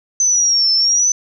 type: exponential two-way sweep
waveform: sine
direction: down then up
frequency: 6150 to 5274 to 6110 Hz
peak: -11 dBFS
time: 0.2-1.12 s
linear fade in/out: 2 ms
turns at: 0.73 s
effects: none